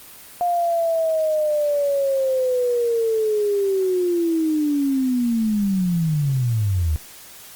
sine linear sweep, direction down, 709 to 73.42 Hz, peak -17 dBFS, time 0.41-6.96 s, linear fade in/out 0 ms, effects white hiss -42 dBFS RMS until 7.55 s + Opus 24 kbps

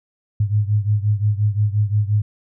sine beating tone pair, 102.9 / 108.6 Hz, G#2 / A2, -16 / -22 cents, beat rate 5.7 Hz, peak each -17 / -20 dBFS, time 0.4-2.22 s, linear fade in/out 5 ms, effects none

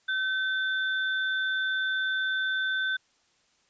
sine tone pair together, 1532 / 3544 Hz, G6 / A7, -40 / +12 cents, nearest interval octave + minor third, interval 1452 cents, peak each -26 / -34 dBFS, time 0.08-2.97 s, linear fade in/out 10 ms, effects white hiss -67 dBFS RMS until 3.69 s + resampled to 16000 Hz

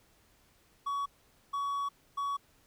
triangle tone bursts at uneven times, 1125 Hz, C#6, 25 cents sharp, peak -29 dBFS, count 3, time 0.86-1.06 / 1.53-1.89 / 2.17-2.37 s, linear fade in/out 10 ms, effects pink hiss -66 dBFS RMS until 2.66 s

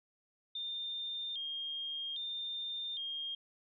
sine tone with vibrato, 3414 Hz, G#7, 47 cents sharp, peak -37 dBFS, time 0.55-3.35 s, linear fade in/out 5 ms, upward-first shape square, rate 0.62 Hz, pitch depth 98 cents each way, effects none

